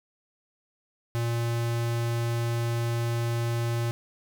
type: tone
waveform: square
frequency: 117.3 Hz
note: A#2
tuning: 11 cents sharp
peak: -26 dBFS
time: 1.15-3.91 s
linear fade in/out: 0 ms
effects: none